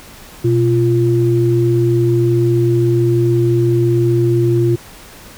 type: tone pair together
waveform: sine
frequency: 122.5 / 346.2 Hz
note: B2 / F4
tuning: -14 / -15 cents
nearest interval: octave + tritone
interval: 1799 cents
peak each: -13 / -13 dBFS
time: 0.44-4.76 s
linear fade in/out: 10 ms
effects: pink hiss -38 dBFS RMS until 5.37 s